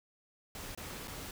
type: noise with dropouts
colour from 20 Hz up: pink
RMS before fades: -44 dBFS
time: 0.55-1.31 s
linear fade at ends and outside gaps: 2 ms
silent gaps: 0.75-0.775 / 1.075-1.079 s
effects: none